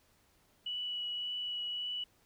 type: tone with vibrato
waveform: sine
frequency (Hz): 2943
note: F#7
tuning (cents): -10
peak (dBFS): -35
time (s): 0.66-2.04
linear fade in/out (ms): 5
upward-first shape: triangle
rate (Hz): 1.8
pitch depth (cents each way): 12
effects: pink hiss -69 dBFS RMS until 2.25 s